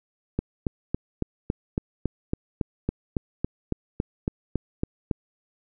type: click train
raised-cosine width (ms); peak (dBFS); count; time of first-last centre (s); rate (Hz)
3; -11; 18; 0.39-5.112; 3.6
effects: none